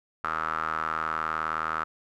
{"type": "tone with band-pass filter", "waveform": "sawtooth", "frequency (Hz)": 79.5, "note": "D#2", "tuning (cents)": 38, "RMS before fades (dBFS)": -30, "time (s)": [0.24, 1.84], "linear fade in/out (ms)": 0, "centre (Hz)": 1300, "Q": 7.8, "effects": []}